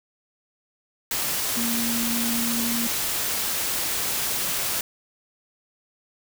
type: tone in noise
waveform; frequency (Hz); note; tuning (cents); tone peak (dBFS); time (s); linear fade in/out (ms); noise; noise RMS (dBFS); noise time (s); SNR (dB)
sine; 233.5; A#3; +3; -26; 1.57-2.87; 2; white; -26; 1.11-4.81; -3
effects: none